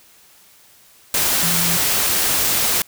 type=tone in noise; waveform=sine; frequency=170 Hz; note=F3; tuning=46 cents flat; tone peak=-24 dBFS; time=1.43-1.77 s; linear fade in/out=2 ms; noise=white; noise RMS=-18 dBFS; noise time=1.14-2.82 s; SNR=-9 dB; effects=white hiss -50 dBFS RMS until 2.87 s